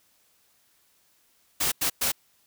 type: noise bursts at uneven times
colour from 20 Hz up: white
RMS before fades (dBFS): -25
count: 3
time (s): 1.6-1.72 / 1.81-1.9 / 2.01-2.12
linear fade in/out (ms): 10
effects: white hiss -65 dBFS RMS until 2.46 s